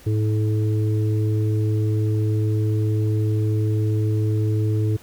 harmonic tone, 107.5 Hz, A2, 40 cents flat, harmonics 1 / 3 / 4, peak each -18 / -28 / -30 dBFS, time 0.06-4.97 s, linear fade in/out 10 ms, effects pink hiss -48 dBFS RMS until 5.02 s

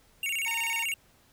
square tone with vibrato, 2489 Hz, D#7, in tune, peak -29 dBFS, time 0.23-0.94 s, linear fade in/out 2 ms, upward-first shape square, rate 16 Hz, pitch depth 190 cents each way
sawtooth tone, 918 Hz, A#5, 27 cents flat, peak -32 dBFS, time 0.46-0.84 s, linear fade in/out 5 ms
effects pink hiss -62 dBFS RMS until 1.32 s

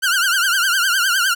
sawtooth tone with vibrato, 1480 Hz, F#6, in tune, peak -11 dBFS, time 0.02-1.35 s, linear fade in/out 20 ms, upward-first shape triangle, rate 9.8 Hz, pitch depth 160 cents each way, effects none

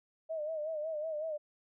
sine tone with vibrato, 622.3 Hz, D#5, in tune, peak -34 dBFS, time 0.29-1.38 s, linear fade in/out 20 ms, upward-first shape sine, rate 5.4 Hz, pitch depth 78 cents each way, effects none

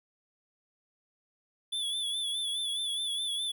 square tone with vibrato, 3449 Hz, A7, 35 cents flat, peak -31 dBFS, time 1.72-3.52 s, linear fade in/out 10 ms, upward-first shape sine, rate 4.8 Hz, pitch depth 56 cents each way, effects none

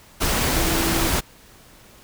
sine tone in noise, 329.6 Hz, E4, in tune, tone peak -26 dBFS, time 0.55-1.09 s, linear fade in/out 20 ms, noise pink, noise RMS -21 dBFS, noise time 0.2-1.21 s, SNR -8 dB, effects pink hiss -49 dBFS RMS until 2.03 s

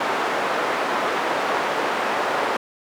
white band-pass noise, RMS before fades -23 dBFS, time 0-2.57 s, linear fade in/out 5 ms, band 370 to 1200 Hz, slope 12 dB/octave, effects none

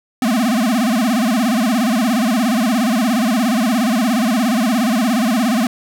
square tone with vibrato, 233.1 Hz, A#3, in tune, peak -14 dBFS, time 0.22-5.67 s, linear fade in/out 2 ms, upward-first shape sine, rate 17 Hz, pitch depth 210 cents each way, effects none

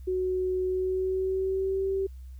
sine tone with pitch glide, 370 to 387.1 Hz, F#4 to G4, 0 to -22 cents, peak -25 dBFS, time 0.07-2.07 s, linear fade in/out 10 ms, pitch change +78 cents, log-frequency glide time 0.65-1.88 s, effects added 64 Hz sine -40 dBFS peak until 2.39 s + white hiss -68 dBFS RMS until 2.39 s

